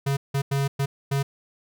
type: tone bursts at uneven times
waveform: square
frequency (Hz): 138.59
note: C#3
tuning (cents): 0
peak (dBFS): -22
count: 5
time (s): 0.06-0.17 / 0.34-0.42 / 0.51-0.68 / 0.79-0.86 / 1.11-1.23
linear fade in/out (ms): 10
effects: none